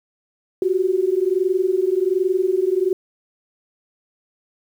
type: tone pair together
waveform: sine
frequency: 362.5 / 383.8 Hz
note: F#4 / G4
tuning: -35 / -37 cents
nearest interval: minor second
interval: 98 cents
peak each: -19 dBFS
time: 0.62-2.93 s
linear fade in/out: 2 ms
effects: 8-bit